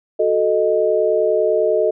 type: chord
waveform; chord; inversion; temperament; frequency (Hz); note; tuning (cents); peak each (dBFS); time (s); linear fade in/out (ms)
sine; D# diminished; first; equal; 370 / 440 / 622.3; F#4 / A4 / D#5; 0 / 0 / 0; -21 / -17 / -17; 0.19-1.91; 10
effects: none